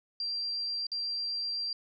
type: tone with dropouts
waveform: sine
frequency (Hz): 4727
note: D8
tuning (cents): +10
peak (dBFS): -31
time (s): 0.2-1.73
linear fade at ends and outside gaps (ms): 2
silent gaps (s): 0.868-0.917
effects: none